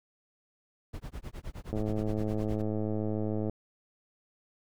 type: noise with tremolo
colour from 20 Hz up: brown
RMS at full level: -37 dBFS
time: 0.93-2.62 s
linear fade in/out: 10 ms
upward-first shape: sine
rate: 9.6 Hz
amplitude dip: 100%
type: click train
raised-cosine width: 2 ms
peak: -20 dBFS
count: 190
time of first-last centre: 1.73-3.496 s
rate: 107 Hz
effects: none